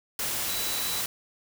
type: tone in noise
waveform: sine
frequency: 3946 Hz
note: B7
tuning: 2 cents flat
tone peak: -35 dBFS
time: 0.49-1.01 s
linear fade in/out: 2 ms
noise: white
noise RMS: -30 dBFS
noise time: 0.19-1.06 s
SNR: -8 dB
effects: none